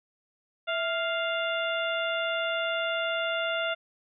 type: harmonic tone with a mistuned harmonic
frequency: 698.5 Hz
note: F5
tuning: in tune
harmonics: 1 / 2 / 3 / 4 / 5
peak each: -30 / -31 / -37 / -35 / -37 dBFS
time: 0.67-3.75 s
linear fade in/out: 20 ms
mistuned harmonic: 1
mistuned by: -100 cents
effects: none